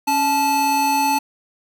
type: tone pair together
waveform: square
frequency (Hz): 277.3 / 870.3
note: C#4 / A5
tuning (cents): +1 / -19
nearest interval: octave + minor sixth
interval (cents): 1980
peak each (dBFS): -25 / -17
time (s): 0.07-1.19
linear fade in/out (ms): 10
effects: none